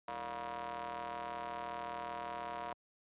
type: ring-modulated tone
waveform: sawtooth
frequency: 125.3 Hz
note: B2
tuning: 25 cents sharp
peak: -33 dBFS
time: 0.08-2.73 s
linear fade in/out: 2 ms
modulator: 834 Hz
effects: high-pass 80 Hz 12 dB/octave + resampled to 8000 Hz